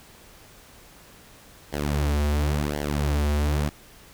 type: tone with flanger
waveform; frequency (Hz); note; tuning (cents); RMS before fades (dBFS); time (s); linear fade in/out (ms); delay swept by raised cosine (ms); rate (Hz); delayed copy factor
sawtooth; 73.42; D2; 0; -24; 1.72-3.7; 20; 0.78 to 6.68; 0.94; -0.85
effects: pink hiss -50 dBFS RMS until 4.13 s